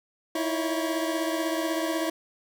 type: tone cluster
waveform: 25% pulse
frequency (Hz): 321.3 / 337.4 / 558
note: E4 / E4 / C#5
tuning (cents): -44 / +40 / +11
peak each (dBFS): -24 / -29 / -30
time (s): 0.35-2.1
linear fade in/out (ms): 5
effects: none